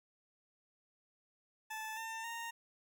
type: tone with pitch steps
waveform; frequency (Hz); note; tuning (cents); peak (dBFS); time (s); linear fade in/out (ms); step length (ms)
20% pulse; 874 / 899.6 / 926; A5 / A5 / A#5; -12 / +38 / -12; -36; 1.7-2.51; 10; 270
effects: none